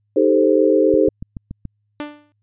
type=chord; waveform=sine; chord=A half-diminished seventh; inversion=second; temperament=equal; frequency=311.1 / 392 / 440 / 523.3 Hz; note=Eb4 / G4 / A4 / C5; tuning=0 / 0 / 0 / 0 cents; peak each=-17 dBFS; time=0.16-1.09 s; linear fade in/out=5 ms
type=click train; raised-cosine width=5 ms; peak=-17 dBFS; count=6; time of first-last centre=0.94-1.653 s; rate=7.01 Hz
type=tone with exponential decay; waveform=sawtooth; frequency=295.5 Hz; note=D4; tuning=11 cents sharp; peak=-19 dBFS; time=2-2.32 s; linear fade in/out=0 ms; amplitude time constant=69 ms
effects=added 104 Hz sine -64 dBFS peak until 2.42 s + resampled to 8000 Hz

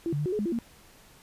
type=tone with pitch steps; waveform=sine; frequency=335.9 / 144.7 / 148.7 / 365.4 / 422.6 / 207.6 / 340.6 / 233 Hz; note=E4 / D3 / D3 / F#4 / G#4 / G#3 / F4 / A#3; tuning=+33 / -25 / +22 / -22 / +30 / 0 / -43 / -1 cents; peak=-26 dBFS; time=0.06-0.588 s; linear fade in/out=0 ms; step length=66 ms; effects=pink hiss -55 dBFS RMS until 1.22 s + resampled to 32000 Hz

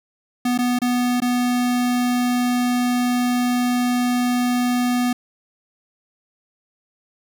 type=tone with dropouts; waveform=square; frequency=246.1 Hz; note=B3; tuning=6 cents flat; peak=-18 dBFS; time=0.45-5.13 s; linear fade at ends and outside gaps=5 ms; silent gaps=0.578-0.587 / 0.789-0.817 / 1.203-1.219 s; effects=none

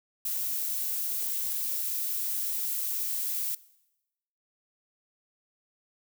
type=noise; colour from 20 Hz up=violet; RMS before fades=-31 dBFS; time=0.25-3.55 s; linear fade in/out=5 ms; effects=noise-tail reverb RT60 0.9 s tail -20 dB re dry

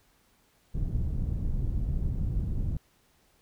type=low-pass noise; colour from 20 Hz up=pink; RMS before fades=-29 dBFS; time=0.74-2.77 s; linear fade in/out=5 ms; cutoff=130 Hz; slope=12 dB/octave; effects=pink hiss -66 dBFS RMS until 3.41 s

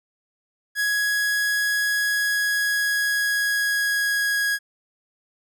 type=tone with pitch glide; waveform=45% pulse; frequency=1668 to 1654.6 Hz; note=G#6 to G#6; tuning=+7 to -7 cents; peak=-20 dBFS; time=0.75-4.59 s; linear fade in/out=50 ms; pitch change=-14 cents; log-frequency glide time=1.86-4.46 s; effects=none

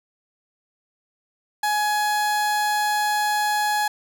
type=tone; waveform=30% pulse; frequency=840 Hz; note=G#5; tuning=19 cents sharp; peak=-17 dBFS; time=1.63-3.88 s; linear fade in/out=5 ms; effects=none

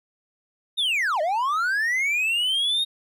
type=linear two-way sweep; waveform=triangle; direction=down then up; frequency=3753 to 587.3 to 3753 Hz; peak=-19 dBFS; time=0.77-2.85 s; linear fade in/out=20 ms; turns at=1.21 s; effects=none

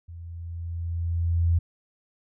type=tone with level ramp; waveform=sine; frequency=84.6 Hz; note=E2; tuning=45 cents sharp; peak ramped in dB=-38 to -17 dBFS; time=0.08-1.59 s; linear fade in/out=10 ms; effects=none

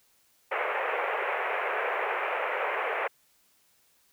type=band-pass noise; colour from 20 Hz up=pink; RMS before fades=-30 dBFS; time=0.51-3.08 s; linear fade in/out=10 ms; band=440 to 2500 Hz; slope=48 dB/octave; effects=white hiss -66 dBFS RMS until 4.12 s

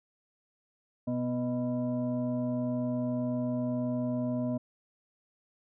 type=tone with frequency modulation; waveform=sine; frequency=246.9 Hz; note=B3; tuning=in tune; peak=-28 dBFS; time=1.07-4.58 s; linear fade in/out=10 ms; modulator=372 Hz; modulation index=0.88; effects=none

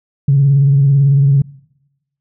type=tone with vibrato; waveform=sine; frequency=139.1 Hz; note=C#3; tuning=6 cents sharp; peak=-6 dBFS; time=0.28-1.42 s; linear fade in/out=5 ms; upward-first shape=sine; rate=18 Hz; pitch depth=52 cents each way; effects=noise-tail reverb RT60 0.9 s tail -23 dB re dry + tanh soft clip ceiling -2 dBFS

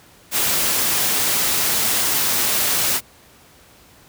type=noise; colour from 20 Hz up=white; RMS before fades=-19 dBFS; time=0.31-3.01 s; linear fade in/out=50 ms; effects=pink hiss -49 dBFS RMS until 4.08 s + high-pass 60 Hz 12 dB/octave

